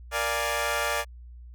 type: chord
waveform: 15% pulse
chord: Bb dominant seventh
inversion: none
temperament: equal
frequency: 466.2 / 587.3 / 698.5 / 830.6 Hz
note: Bb4 / D5 / F5 / Ab5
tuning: 0 / 0 / 0 / 0 cents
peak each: -27 / -22 / -27 / -26 dBFS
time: 0.11-1.05 s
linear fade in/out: 50 ms
effects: added 60 Hz sine -42 dBFS peak until 1.54 s